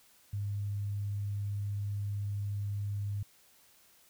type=tone; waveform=sine; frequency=101.6 Hz; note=G#2; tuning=38 cents flat; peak=-32 dBFS; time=0.33-3.23 s; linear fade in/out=5 ms; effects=white hiss -63 dBFS RMS until 4.09 s